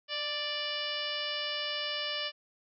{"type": "harmonic tone with a mistuned harmonic", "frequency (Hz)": 587.3, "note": "D5", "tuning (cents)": 0, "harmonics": [1, 2, 3, 4, 5, 6, 7, 8, 9], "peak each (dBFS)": [-41, -44, -41, -42, -36, -42, -46, -42, -43], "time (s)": [0.08, 2.32], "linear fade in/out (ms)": 50, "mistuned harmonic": 1, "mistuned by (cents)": 18, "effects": []}